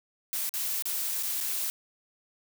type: noise with dropouts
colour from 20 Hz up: blue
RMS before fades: -31 dBFS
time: 0.33-1.7 s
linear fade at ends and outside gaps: 0 ms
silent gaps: 0.493-0.539 / 0.823-0.855 / 1.227-1.232 / 1.404-1.409 s
effects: none